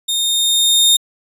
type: tone with level ramp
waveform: sawtooth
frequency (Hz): 3670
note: A#7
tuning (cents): -28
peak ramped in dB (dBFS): -13 to -5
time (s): 0.08-0.97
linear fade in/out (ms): 10
effects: resampled to 32000 Hz